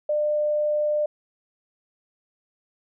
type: tone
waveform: sine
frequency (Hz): 599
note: D5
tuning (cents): +34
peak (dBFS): -20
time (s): 0.09-1.06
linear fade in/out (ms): 5
effects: none